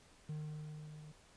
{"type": "tone with level ramp", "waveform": "triangle", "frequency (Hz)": 152.5, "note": "D#3", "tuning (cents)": -34, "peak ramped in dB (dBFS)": [-37, -49], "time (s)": [0.29, 1.12], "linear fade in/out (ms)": 5, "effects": ["pink hiss -64 dBFS RMS until 1.36 s", "resampled to 22050 Hz"]}